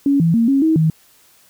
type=tone with pitch steps; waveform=sine; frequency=280.3 / 165.6 / 230.2 / 273.9 / 319.1 / 158.9 Hz; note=C#4 / E3 / A#3 / C#4 / D#4 / D#3; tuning=+19 / +8 / -22 / -21 / +44 / +37 cents; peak=-11 dBFS; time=0.06-0.9 s; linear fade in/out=2 ms; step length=140 ms; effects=white hiss -52 dBFS RMS until 1.49 s